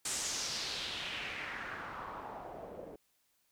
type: noise with low-pass filter sweep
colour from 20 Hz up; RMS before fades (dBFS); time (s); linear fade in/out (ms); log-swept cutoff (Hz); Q
white; -41; 0.05-2.96; 5; 8300 to 460; 2.6
effects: white hiss -75 dBFS RMS until 3.51 s

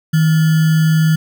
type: tone with sample-and-hold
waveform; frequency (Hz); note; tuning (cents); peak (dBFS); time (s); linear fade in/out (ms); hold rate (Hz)
sine; 159; D#3; +38; -9; 0.13-1.16; 10; 1575
effects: none

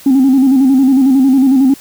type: tone with vibrato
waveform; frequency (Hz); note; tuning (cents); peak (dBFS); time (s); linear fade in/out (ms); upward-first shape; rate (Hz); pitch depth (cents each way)
sine; 266.1; C4; +29; -4; 0.06-1.74; 5; square; 11; 61
effects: tanh soft clip ceiling -3 dBFS + white hiss -37 dBFS RMS until 1.8 s

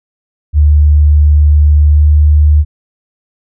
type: tone with pitch glide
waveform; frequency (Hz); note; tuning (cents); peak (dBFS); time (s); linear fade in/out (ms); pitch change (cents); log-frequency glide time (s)
sine; 74.4 to 75; D2 to D2; +23 to +37; -3; 0.53-2.65; 50; +14; 1.87-2.04
effects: none

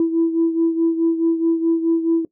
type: beating tone pair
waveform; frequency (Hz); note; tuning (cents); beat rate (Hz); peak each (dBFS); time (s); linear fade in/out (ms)
sine; 329.6 / 334.3; E4 / E4; 0 / +24; 4.7; -15 / -21; 0-2.25; 2
effects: noise-tail reverb RT60 0.1 s tail -20 dB re dry + tanh soft clip ceiling -9 dBFS

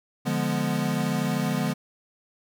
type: chord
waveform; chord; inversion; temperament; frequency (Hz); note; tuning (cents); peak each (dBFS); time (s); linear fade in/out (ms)
square; D diminished seventh; none; equal; 146.83 / 174.61 / 207.7 / 246.9; D3 / F3 / Ab3 / Cb4; 0 / 0 / 0 / 0; -30; 0.25-1.74; 20
effects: none

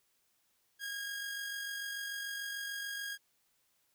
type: tone with amplitude modulation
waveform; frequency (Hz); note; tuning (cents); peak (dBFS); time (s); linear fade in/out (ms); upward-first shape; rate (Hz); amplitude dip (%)
sawtooth; 1633; G#6; -30; -33; 0.79-3.18; 50; sine; 46.8; 35
effects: white hiss -75 dBFS RMS until 3.94 s

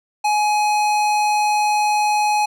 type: tone with hard clipping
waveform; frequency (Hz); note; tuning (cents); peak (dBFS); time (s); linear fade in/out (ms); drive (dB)
sine; 840; G#5; +19; -17; 0.24-2.46; 10; 17
effects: none

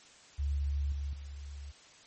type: tone with level steps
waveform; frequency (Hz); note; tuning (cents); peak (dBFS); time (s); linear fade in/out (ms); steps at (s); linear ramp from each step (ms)
sine; 70.9; C#2; +40; -29 / -33 / -41; 0.38-1.72; 20; 0.92 / 1.13; 2
effects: white hiss -57 dBFS RMS until 2.06 s + MP3 32 kbps

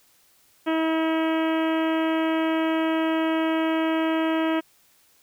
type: harmonic tone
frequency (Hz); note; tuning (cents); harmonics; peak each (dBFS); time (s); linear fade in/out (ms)
321.4; E4; -44; 1 / 2 / 3 / 4 / 5 / 6 / 7 / 8 / 9 / 10; -22 / -28 / -32 / -34 / -36 / -38 / -39 / -40 / -41 / -42; 0.66-4.61; 20
effects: white hiss -60 dBFS RMS until 5.22 s

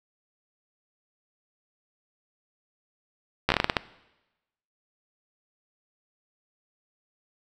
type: slowing click train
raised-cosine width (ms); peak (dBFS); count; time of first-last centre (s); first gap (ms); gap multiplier
0.3; -4; 9; 3.49-3.768; 13; 1.27
effects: noise-tail reverb RT60 1.0 s tail -19 dB re dry

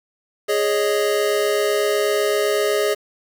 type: chord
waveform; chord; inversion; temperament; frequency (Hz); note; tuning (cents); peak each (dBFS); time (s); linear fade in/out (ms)
square; Ab suspended fourth; none; equal; 415.3 / 554.4 / 622.3; Ab4 / Db5 / Eb5; 0 / 0 / 0; -20 / -25 / -24; 0.48-2.95; 20
effects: 7-bit

